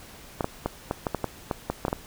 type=clicks; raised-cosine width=1 ms; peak=-11 dBFS; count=12; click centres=0.408 / 0.444 / 0.66 / 0.911 / 1.068 / 1.147 / 1.243 / 1.512 / 1.7 / 1.851 / 1.882 / 1.929 s; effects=pink hiss -47 dBFS RMS until 2.06 s

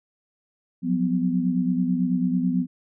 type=tone cluster; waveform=sine; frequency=178.7 / 187.8 / 251.1 Hz; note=F3 / F#3 / B3; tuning=+40 / +26 / +29 cents; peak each=-24 / -27 / -23 dBFS; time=0.82-2.67 s; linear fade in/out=50 ms; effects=none

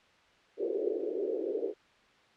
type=band-pass noise; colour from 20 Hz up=white; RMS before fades=-33 dBFS; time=0.57-1.74 s; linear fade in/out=50 ms; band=350 to 470 Hz; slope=48 dB/octave; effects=white hiss -62 dBFS RMS until 2.36 s + low-pass 3000 Hz 12 dB/octave

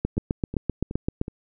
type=two click trains; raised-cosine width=3 ms; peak=-19 / -10 dBFS; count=4 / 10; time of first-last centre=0.17-1.281 / 0.05-1.214 s; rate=2.7 / 7.73 Hz; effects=none

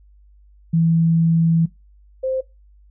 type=tone pair in turn; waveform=sine; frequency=164.81 / 523.2 Hz; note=E3 / C5; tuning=0 / 0 cents; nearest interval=octave + minor sixth; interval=2000 cents; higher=second; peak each=-13 / -19 dBFS; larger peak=first; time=0.73-1.66 / 2.23-2.41 s; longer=first; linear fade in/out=10 ms; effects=noise-tail reverb RT60 0.2 s tail -19 dB re dry + added 50 Hz sine -47 dBFS peak until 2.9 s

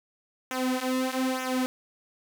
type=tone with flanger; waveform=sawtooth; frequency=257.7 Hz; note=C4; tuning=26 cents flat; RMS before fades=-28 dBFS; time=0.51-1.66 s; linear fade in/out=0 ms; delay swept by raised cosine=0.22 to 5.22 ms; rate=1.1 Hz; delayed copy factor=-0.85; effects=none

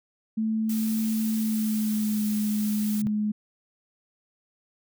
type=tone with pitch glide; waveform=sine; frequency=220 to 211.2 Hz; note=A3 to G#3; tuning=0 to +29 cents; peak=-23 dBFS; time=0.37-3.32 s; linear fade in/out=10 ms; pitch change=-71 cents; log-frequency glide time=1.37-2.28 s
type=noise; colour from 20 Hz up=blue; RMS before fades=-37 dBFS; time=0.69-3.02 s; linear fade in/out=5 ms
type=tone with exponential growth; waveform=sine; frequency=138.59 Hz; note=C#3; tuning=in tune; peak=-27 dBFS; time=2.95-3.07 s; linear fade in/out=0 ms; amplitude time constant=24 ms
effects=none

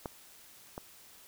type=clicks; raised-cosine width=1 ms; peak=-22 / -25 dBFS; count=2; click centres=0.058 / 0.779 s; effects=white hiss -56 dBFS RMS until 1.27 s

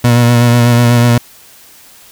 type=tone with vibrato; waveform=30% pulse; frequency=119.8 Hz; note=A#2; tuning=48 cents sharp; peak=-3 dBFS; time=0.04-1.18 s; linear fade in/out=5 ms; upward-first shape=sine; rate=8.1 Hz; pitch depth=28 cents each way; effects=white hiss -40 dBFS RMS until 2.11 s

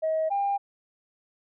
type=tone pair in turn; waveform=sine; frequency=635 / 800 Hz; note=D#5 / G5; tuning=+35 / +35 cents; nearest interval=major third; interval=400 cents; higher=second; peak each=-22 dBFS; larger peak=neither; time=0.02-0.3 / 0.3-0.58 s; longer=neither; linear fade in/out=20 ms; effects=tanh soft clip ceiling -19 dBFS

